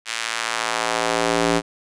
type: tone with high-pass filter sweep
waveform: square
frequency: 57.1 Hz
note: A#1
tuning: 35 cents flat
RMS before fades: -22 dBFS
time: 0.05-1.62 s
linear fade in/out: 50 ms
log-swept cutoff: 2200 to 270 Hz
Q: 0.92
effects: resampled to 22050 Hz